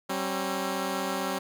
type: tone pair together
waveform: 10% pulse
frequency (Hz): 191.4 / 269.3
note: G3 / C#4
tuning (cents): -41 / -50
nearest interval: tritone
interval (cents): 591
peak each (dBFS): -23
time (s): 0.09-1.39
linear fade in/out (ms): 10
effects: none